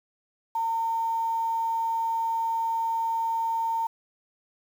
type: tone with quantisation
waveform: sine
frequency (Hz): 910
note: A#5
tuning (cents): -42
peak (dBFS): -24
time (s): 0.55-3.87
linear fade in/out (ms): 5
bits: 8
effects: none